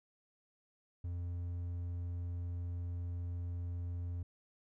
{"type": "tone", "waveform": "triangle", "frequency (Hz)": 87.31, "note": "F2", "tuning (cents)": 0, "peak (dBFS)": -35, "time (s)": [1.04, 4.23], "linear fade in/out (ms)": 5, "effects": []}